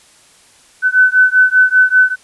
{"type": "beating tone pair", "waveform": "sine", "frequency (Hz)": [1507, 1512.1], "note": ["F#6", "F#6"], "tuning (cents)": [31, 37], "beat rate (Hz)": 5.1, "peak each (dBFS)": -10, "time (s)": [0.82, 2.16], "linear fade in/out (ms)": 50, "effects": ["white hiss -47 dBFS RMS until 2.23 s", "resampled to 24000 Hz"]}